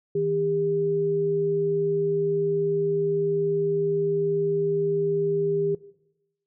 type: tone pair together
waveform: sine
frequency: 159.22 / 401.2 Hz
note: D#3 / G4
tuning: +40 / +40 cents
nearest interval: octave + major third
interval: 1600 cents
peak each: -30 / -22 dBFS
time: 0.15-5.75 s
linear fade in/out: 5 ms
effects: noise-tail reverb RT60 0.9 s tail -19 dB re dry